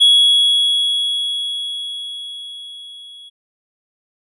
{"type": "tone with level ramp", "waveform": "triangle", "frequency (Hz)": 3347, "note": "G#7", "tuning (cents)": 13, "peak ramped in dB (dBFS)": [-5, -35], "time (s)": [0, 3.3], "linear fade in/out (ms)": 20, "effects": ["resampled to 24000 Hz"]}